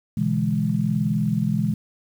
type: chord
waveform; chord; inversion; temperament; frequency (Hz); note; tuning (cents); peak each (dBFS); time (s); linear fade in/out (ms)
sine; E dominant seventh; second; equal with one note detuned; 123.47 / 145.82 / 164.81 / 207.7; B2 / D3 / E3 / G#3; 0 / -12 / 0 / 0; -26 / -28 / -24 / -23; 0.17-1.74; 5
effects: 8-bit